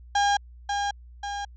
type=tone with echo; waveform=35% pulse; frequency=810 Hz; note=G#5; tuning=43 cents flat; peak=-18 dBFS; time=0.15-0.37 s; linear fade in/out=5 ms; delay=540 ms; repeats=2; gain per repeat=-5 dB; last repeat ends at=1.45 s; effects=added 60 Hz sine -44 dBFS peak until 1.56 s + resampled to 16000 Hz